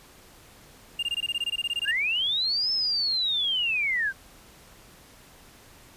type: tone bursts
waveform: triangle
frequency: 2807 Hz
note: F7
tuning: 8 cents sharp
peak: -23 dBFS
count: 16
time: 0.99-1.913 s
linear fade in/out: 5 ms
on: 38 ms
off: 21 ms
type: linear two-way sweep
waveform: sine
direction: up then down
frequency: 1518 to 5290 to 1518 Hz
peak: -23 dBFS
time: 1.84-4.13 s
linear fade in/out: 50 ms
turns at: 2.72 s
effects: pink hiss -52 dBFS RMS until 5.96 s + resampled to 32000 Hz